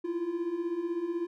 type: beating tone pair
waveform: triangle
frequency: 329.6 / 345.6 Hz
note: E4 / F4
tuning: 0 / -18 cents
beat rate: 16 Hz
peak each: -34 / -29 dBFS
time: 0.04-1.27 s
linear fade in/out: 10 ms
effects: none